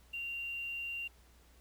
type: tone with quantisation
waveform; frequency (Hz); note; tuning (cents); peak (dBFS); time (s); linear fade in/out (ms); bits
sine; 2770; F7; -15; -37; 0.13-1.08; 10; 10
effects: added 60 Hz sine -61 dBFS peak until 1.6 s + pink hiss -66 dBFS RMS until 1.6 s